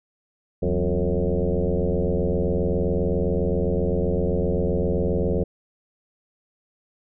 sine tone with frequency modulation, 185 Hz, F#3, in tune, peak -19 dBFS, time 0.62-5.44 s, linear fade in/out 10 ms, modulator 87.6 Hz, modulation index 4.2, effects none

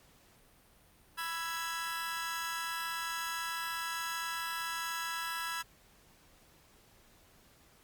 sawtooth chord, E major, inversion second, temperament equal with one note detuned, 987.8 / 1329.2 / 1661.2 Hz, B5 / E6 / G#6, 0 / +14 / 0 cents, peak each -37 / -36 / -36 dBFS, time 1.17-5.63 s, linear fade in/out 20 ms, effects pink hiss -63 dBFS RMS until 7.83 s + Opus 48 kbps

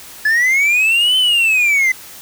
triangle linear two-way sweep, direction up then down, 1700 to 3073 to 2019 Hz, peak -9 dBFS, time 0.25-1.92 s, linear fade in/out 5 ms, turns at 1.17 s, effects white hiss -36 dBFS RMS until 2.21 s

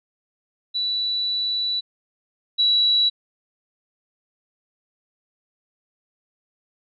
sine tone pair in turn, 3951 / 3919 Hz, B7 / B7, 0 / -14 cents, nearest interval unison, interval 14 cents, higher first, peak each -21 / -15 dBFS, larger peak second, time 0.74-1.81 / 2.58-3.1 s, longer first, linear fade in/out 20 ms, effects none

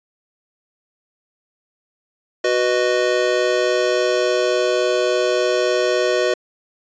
square chord, B major, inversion second, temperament just, 370.4 / 493.9 / 617.4 Hz, F#4 / B4 / D#5, +2 / 0 / -14 cents, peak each -21 dBFS, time 2.44-6.34 s, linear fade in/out 5 ms, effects resampled to 16000 Hz

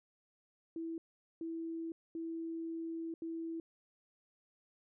sine tone bursts at uneven times, 328.8 Hz, E4, 4 cents flat, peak -38 dBFS, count 4, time 0.76-0.98 / 1.41-1.92 / 2.15-3.14 / 3.22-3.6 s, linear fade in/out 2 ms, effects none

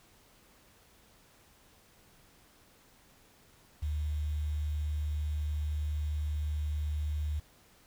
sine tone with quantisation, 75.2 Hz, D2, 42 cents sharp, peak -30 dBFS, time 3.82-7.4 s, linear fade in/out 10 ms, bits 9, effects pink hiss -62 dBFS RMS until 7.86 s

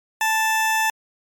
20% pulse tone, 880 Hz, A5, in tune, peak -13 dBFS, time 0.21-0.9 s, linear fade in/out 2 ms, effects MP3 96 kbps

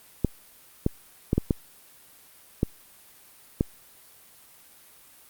clicks, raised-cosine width 3 ms, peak -8 dBFS, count 7, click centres 0.247 / 0.864 / 1.331 / 1.38 / 1.508 / 2.631 / 3.609 s, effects white hiss -53 dBFS RMS until 5.29 s + Opus 32 kbps

